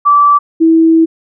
sine tone pair in turn, 1160 / 325.5 Hz, D6 / E4, -22 / -22 cents, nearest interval octave + minor seventh, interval 2200 cents, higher first, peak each -4 dBFS, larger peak neither, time 0.05-0.39 / 0.6-1.06 s, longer second, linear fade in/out 20 ms, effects none

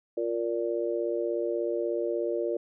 harmonic tone, 116.54 Hz, A#2, in tune, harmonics 3 / 4 / 5, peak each -30 / -31 / -32 dBFS, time 0.17-2.57 s, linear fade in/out 5 ms, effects none

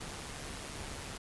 pink noise with amplitude modulation, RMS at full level -41 dBFS, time 0-1.18 s, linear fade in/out 10 ms, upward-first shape sine, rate 142 Hz, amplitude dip 45%, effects resampled to 24000 Hz

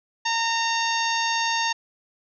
harmonic tone, 917 Hz, A#5, 29 cents flat, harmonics 1 / 2 / 3 / 4 / 5 / 6 / 7, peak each -25 / -28 / -30 / -31 / -32 / -33 / -33 dBFS, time 0.25-1.73 s, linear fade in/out 10 ms, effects none

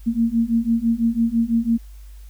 sine beating tone pair, 227.2 / 233.2 Hz, A#3 / A#3, -44 / +1 cents, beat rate 6 Hz, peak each -20 / -19 dBFS, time 0.06-1.78 s, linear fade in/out 20 ms, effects added 50 Hz sine -37 dBFS peak until 2.29 s + white hiss -56 dBFS RMS until 2.29 s

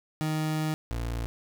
30% pulse tone pair in turn, 155.56 / 57.82 Hz, D#3 / A#1, 0 / -13 cents, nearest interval octave + perfect fourth, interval 1713 cents, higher first, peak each -24 / -27 dBFS, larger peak first, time 0.21-0.74 / 0.91-1.26 s, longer first, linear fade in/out 0 ms, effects none

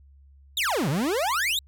40% pulse exponential two-way sweep, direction down then up, 3951 to 127.2 to 3951 Hz, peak -22 dBFS, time 0.57-1.59 s, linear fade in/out 2 ms, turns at 0.89 s, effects added 69 Hz sine -50 dBFS peak until 1.67 s

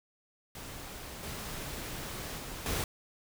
pink noise with level steps, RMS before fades -44 / -40 / -42 / -33 dBFS, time 0.55-2.84 s, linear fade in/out 2 ms, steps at 1.23 / 2.38 / 2.66 s, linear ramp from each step 2 ms, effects none

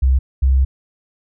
sine tone pair in turn, 65.41 / 66.13 Hz, C2 / C2, 0 / +19 cents, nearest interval unison, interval 19 cents, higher second, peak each -10 dBFS, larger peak neither, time 0.02-0.19 / 0.42-0.65 s, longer second, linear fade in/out 10 ms, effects none

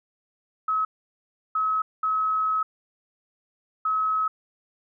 sine tone bursts at uneven times, 1283 Hz, E6, 47 cents flat, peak -21 dBFS, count 4, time 0.68-0.85 / 1.55-1.82 / 2.03-2.63 / 3.85-4.28 s, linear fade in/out 5 ms, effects none

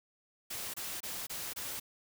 white noise bursts, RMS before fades -40 dBFS, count 5, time 0.5-1.8 s, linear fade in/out 10 ms, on 240 ms, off 25 ms, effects none

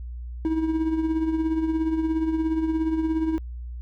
triangle tone with tremolo, 319.9 Hz, D#4, 48 cents sharp, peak -17 dBFS, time 0.45-3.38 s, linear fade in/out 0 ms, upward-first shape triangle, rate 17 Hz, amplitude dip 60%, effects added 60 Hz sine -32 dBFS peak until 3.81 s

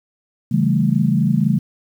sine chord, A dominant seventh, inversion first, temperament equal, 138.59 / 164.81 / 196 / 220 Hz, C#3 / E3 / G3 / A3, 0 / 0 / 0 / 0 cents, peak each -19 dBFS, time 0.51-1.59 s, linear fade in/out 10 ms, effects 8-bit

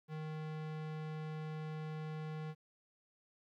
square tone with low-pass filter, 155.56 Hz, D#3, in tune, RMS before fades -43 dBFS, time 0.08-2.55 s, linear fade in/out 50 ms, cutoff 3200 Hz, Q 0.63, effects 12-bit

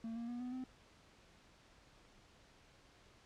triangle tone with pitch steps, 226.7 / 233.9 / 241.3 / 248.9 / 256.8 Hz, A#3 / A#3 / B3 / B3 / C4, -48 / +6 / -40 / +14 / -32 cents, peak -39 dBFS, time 0.04-0.64 s, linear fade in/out 2 ms, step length 120 ms, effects pink hiss -65 dBFS RMS until 3.25 s + low-pass 6000 Hz 12 dB/octave

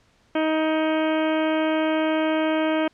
harmonic tone with a mistuned harmonic, 314.3 Hz, D#4, 18 cents sharp, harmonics 1 / 2 / 3 / 4 / 5 / 6 / 7 / 8 / 9 / 10, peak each -22 / -24 / -31 / -34 / -33 / -40 / -36 / -38 / -42 / -38 dBFS, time 0.35-2.88 s, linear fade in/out 5 ms, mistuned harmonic 7, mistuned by +15 cents, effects pink hiss -61 dBFS RMS until 2.93 s + low-pass 6000 Hz 12 dB/octave

